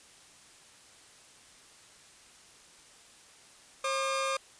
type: tone pair together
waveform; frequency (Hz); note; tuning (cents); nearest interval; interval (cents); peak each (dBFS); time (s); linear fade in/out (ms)
sawtooth; 537 / 1207.1; C5 / D6; +45 / +47; octave + major second; 1402; -28 / -28; 3.84-4.37; 5
effects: white hiss -56 dBFS RMS until 4.59 s + resampled to 22050 Hz